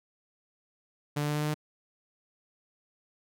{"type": "tone with pitch steps", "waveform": "sawtooth", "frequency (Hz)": [146.83, 147.77, 148.71, 149.66, 150.61, 151.57], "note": ["D3", "D3", "D3", "D3", "D3", "D#3"], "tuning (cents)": [0, 11, 22, 33, 44, -45], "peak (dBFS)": -24, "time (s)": [1.16, 1.544], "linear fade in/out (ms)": 10, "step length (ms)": 64, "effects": []}